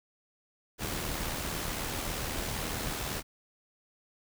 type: noise with amplitude modulation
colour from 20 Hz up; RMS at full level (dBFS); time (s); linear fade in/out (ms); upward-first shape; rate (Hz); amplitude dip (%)
pink; -33; 0.78-3.23; 50; sine; 78; 40
effects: none